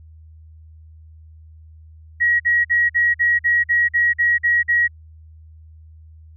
sine tone bursts, 1904 Hz, A#6, 36 cents sharp, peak -13 dBFS, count 11, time 2.2-4.88 s, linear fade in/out 20 ms, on 200 ms, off 48 ms, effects added 79 Hz sine -41 dBFS peak until 6.36 s

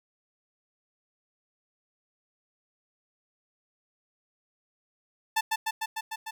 sawtooth tone with echo, 882 Hz, A5, 4 cents sharp, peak -19 dBFS, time 5.36-5.41 s, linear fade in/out 10 ms, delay 150 ms, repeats 6, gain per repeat -2 dB, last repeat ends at 6.31 s, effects none

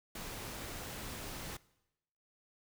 pink noise, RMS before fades -44 dBFS, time 0.15-1.57 s, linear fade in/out 5 ms, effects noise-tail reverb RT60 0.9 s tail -21 dB re dry

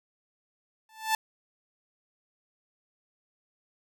sawtooth tone with exponential growth, 880 Hz, A5, in tune, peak -17 dBFS, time 0.89-1.15 s, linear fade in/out 2 ms, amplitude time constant 56 ms, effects none

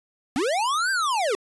square linear two-way sweep, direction up then down, 233.1 to 1600 to 366.6 Hz, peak -22 dBFS, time 0.36-1.35 s, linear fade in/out 0 ms, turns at 0.91 s, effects resampled to 24000 Hz

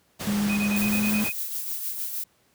pink noise, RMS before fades -32 dBFS, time 0.19-1.3 s, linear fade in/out 20 ms
sine tone with pitch glide, 205.4 to 211.5 Hz, G#3 to G#3, -19 to +32 cents, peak -22 dBFS, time 0.27-1.24 s, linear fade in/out 2 ms, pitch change +51 cents, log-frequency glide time 0.72-1.06 s
sine tone bursts, 2500 Hz, D#7, 8 cents sharp, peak -28 dBFS, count 8, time 0.49-1.322 s, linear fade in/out 10 ms, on 83 ms, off 24 ms
violet noise with tremolo, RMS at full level -29 dBFS, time 0.76-2.24 s, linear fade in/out 5 ms, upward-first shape triangle, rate 6.5 Hz, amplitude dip 50%
effects pink hiss -64 dBFS RMS until 2.54 s + high-pass 80 Hz 12 dB/octave

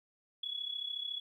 sine tone with amplitude modulation, 3381 Hz, G#7, 30 cents sharp, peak -33 dBFS, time 0.43-1.2 s, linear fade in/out 5 ms, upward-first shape sine, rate 33.9 Hz, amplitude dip 75%, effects 12-bit

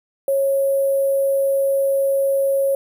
sine tone with sample-and-hold, 548 Hz, C#5, 20 cents flat, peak -15 dBFS, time 0.28-2.75 s, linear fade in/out 2 ms, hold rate 11025 Hz, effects none

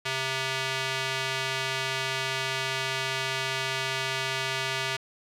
square tone with band-pass filter, 132.5 Hz, C3, 22 cents sharp, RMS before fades -30 dBFS, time 0.05-4.97 s, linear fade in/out 10 ms, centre 2900 Hz, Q 0.97, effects none

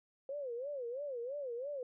sine tone with vibrato, 523.3 Hz, C5, in tune, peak -38 dBFS, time 0.29-1.83 s, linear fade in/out 2 ms, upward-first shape sine, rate 3 Hz, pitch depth 200 cents each way, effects none

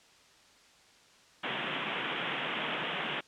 white band-pass noise, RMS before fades -35 dBFS, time 1.43-3.21 s, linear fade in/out 10 ms, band 130 to 3400 Hz, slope 96 dB/octave, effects white hiss -60 dBFS RMS until 3.27 s + low-pass 6000 Hz 12 dB/octave

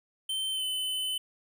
square tone with pitch glide, 3100 to 3031 Hz, G7 to F#7, -20 to +41 cents, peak -30 dBFS, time 0.29-1.18 s, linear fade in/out 5 ms, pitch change -39 cents, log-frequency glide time 0.51-0.64 s, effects none

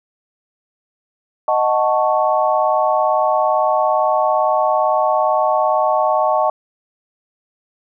sine chord, D# half-diminished seventh, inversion none, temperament equal, 622.3 / 740 / 880 / 1108.7 Hz, D#5 / F#5 / A5 / C#6, 0 / 0 / 0 / 0 cents, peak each -17 / -19 / -19 / -20 dBFS, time 1.48-6.5 s, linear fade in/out 2 ms, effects none

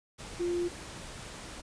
sine tone in noise, 349.2 Hz, F4, in tune, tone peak -28 dBFS, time 0.39-0.69 s, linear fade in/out 20 ms, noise pink, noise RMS -44 dBFS, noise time 0.18-1.62 s, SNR +13 dB, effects resampled to 22050 Hz

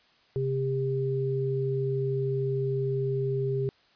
sine tone pair together, 133.21 / 400 Hz, C3 / G4, +31 / +35 cents, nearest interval octave + perfect fifth, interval 1904 cents, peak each -28 dBFS, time 0.36-3.69 s, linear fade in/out 0 ms, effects white hiss -62 dBFS RMS until 3.95 s + resampled to 11025 Hz

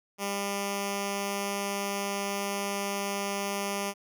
5% pulse tone with notch filter, 199.9 Hz, G3, 34 cents sharp, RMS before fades -32 dBFS, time 0.18-3.94 s, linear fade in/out 50 ms, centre 1600 Hz, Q 1.4, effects none

